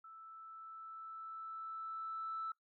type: tone with level ramp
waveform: sine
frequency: 1318.5 Hz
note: E6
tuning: in tune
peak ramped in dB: -52 to -37 dBFS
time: 0.04-2.52 s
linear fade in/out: 5 ms
effects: noise-tail reverb RT60 0.1 s tail -20 dB re dry + tanh soft clip ceiling -34 dBFS